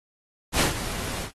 pink noise with ADSR envelope, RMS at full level -20 dBFS, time 0.52-1.32 s, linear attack 76 ms, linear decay 130 ms, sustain -12 dB, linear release 100 ms, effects AAC 32 kbps

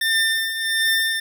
25% pulse tone with tremolo, 1798 Hz, A6, 37 cents sharp, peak -12 dBFS, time 0.01-1.2 s, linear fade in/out 5 ms, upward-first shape triangle, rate 1.4 Hz, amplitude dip 65%, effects none

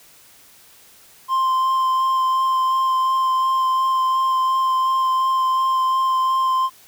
triangle tone with vibrato, 1046.5 Hz, C6, in tune, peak -14 dBFS, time 1.28-6.7 s, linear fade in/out 50 ms, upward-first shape sine, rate 2.8 Hz, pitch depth 10 cents each way, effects white hiss -49 dBFS RMS until 6.87 s

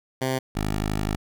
10% pulse tone pair in turn, 130.81 / 51.91 Hz, C3 / G#1, 0 / 0 cents, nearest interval octave + major third, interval 1600 cents, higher first, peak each -15 / -16 dBFS, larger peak first, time 0.21-0.39 / 0.55-1.16 s, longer second, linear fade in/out 10 ms, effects none

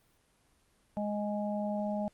harmonic tone, 207.7 Hz, G#3, in tune, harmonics 1 / 3 / 4, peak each -33 / -35 / -40 dBFS, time 0.97-2.08 s, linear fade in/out 0 ms, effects pink hiss -69 dBFS RMS until 2.13 s + Opus 24 kbps

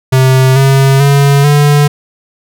square tone with pitch steps, 130.81 / 135.66 / 140.69 / 145.9 Hz, C3 / C#3 / C#3 / D3, 0 / -37 / +26 / -11 cents, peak -5 dBFS, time 0.12-1.88 s, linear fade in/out 10 ms, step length 440 ms, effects none

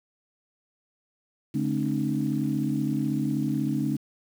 sine tone cluster, 144.5 / 215 / 267.5 / 303.6 Hz, D3 / A3 / C4 / D#4, -28 / -40 / +38 / -42 cents, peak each -29 dBFS, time 1.54-3.97 s, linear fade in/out 10 ms, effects tanh soft clip ceiling -13 dBFS + 8-bit

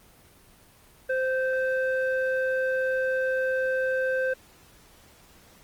square tone with low-pass filter, 520 Hz, C5, 11 cents flat, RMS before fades -26 dBFS, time 1.09-4.34 s, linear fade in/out 10 ms, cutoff 1400 Hz, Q 2.8, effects pink hiss -55 dBFS RMS until 5.63 s + Opus 24 kbps

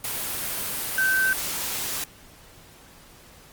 sine tone in noise, 1543 Hz, G6, 28 cents flat, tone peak -19 dBFS, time 0.98-1.33 s, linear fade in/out 2 ms, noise white, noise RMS -29 dBFS, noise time 0.04-2.04 s, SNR +7 dB, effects pink hiss -50 dBFS RMS until 3.52 s + Opus 32 kbps

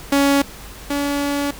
sawtooth tone pair in turn, 280 / 284.9 Hz, C#4 / C#4, +18 / +48 cents, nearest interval unison, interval 30 cents, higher second, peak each -9 / -15 dBFS, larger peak first, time 0.12-0.42 / 0.9-1.51 s, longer second, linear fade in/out 5 ms, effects added 50 Hz sine -40 dBFS peak until 1.59 s + pink hiss -38 dBFS RMS until 1.59 s

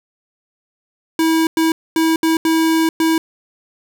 square tone bursts at uneven times, 323.6 Hz, E4, 32 cents flat, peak -13 dBFS, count 6, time 1.19-1.47 / 1.57-1.72 / 1.96-2.16 / 2.23-2.37 / 2.45-2.89 / 3-3.18 s, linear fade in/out 2 ms, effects none

